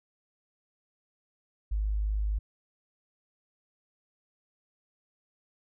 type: tone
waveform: sine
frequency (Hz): 51.9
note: G#1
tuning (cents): 0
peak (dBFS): -26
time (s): 1.71-2.39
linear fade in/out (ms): 10
effects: none